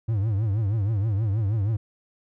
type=tone with vibrato; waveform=triangle; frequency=105.1 Hz; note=G#2; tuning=21 cents sharp; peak=-19 dBFS; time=0.08-1.77 s; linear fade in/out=10 ms; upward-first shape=triangle; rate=6.3 Hz; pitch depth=190 cents each way; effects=none